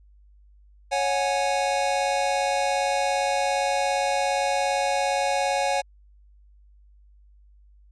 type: chord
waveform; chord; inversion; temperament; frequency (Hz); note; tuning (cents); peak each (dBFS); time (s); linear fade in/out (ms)
square; C# suspended fourth; none; equal with one note detuned; 554.4 / 733.2 / 830.6; C#5 / F#5 / G#5; 0 / -16 / 0; -27; 0.91-5.82; 20
effects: added 50 Hz sine -51 dBFS peak until 7.91 s + resampled to 22050 Hz